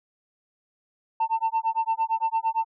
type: tone with tremolo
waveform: sine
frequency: 898 Hz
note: A5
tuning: 35 cents sharp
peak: -17 dBFS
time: 1.2-2.65 s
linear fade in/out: 5 ms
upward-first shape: sine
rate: 8.8 Hz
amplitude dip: 100%
effects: tanh soft clip ceiling -18 dBFS